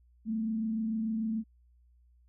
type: tone with frequency modulation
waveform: sine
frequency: 221.3 Hz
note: A3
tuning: 10 cents sharp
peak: -29 dBFS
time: 0.25-1.44 s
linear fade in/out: 50 ms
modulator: 26.8 Hz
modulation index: 0.32
effects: added 60 Hz sine -60 dBFS peak until 2.28 s